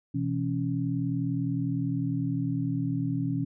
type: tone cluster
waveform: sine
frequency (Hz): 126.2 / 166 / 277.1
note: B2 / E3 / C#4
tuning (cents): +38 / +12 / -1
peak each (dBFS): -30 / -31 / -30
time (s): 0.14-3.45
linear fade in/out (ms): 10
effects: none